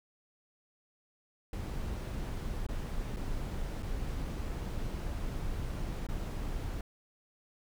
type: noise with dropouts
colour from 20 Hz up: brown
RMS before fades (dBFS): -36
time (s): 1.53-6.81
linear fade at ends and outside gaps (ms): 2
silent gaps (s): 2.666-2.687 / 3.163-3.168 / 3.825-3.829 / 6.068-6.087
effects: none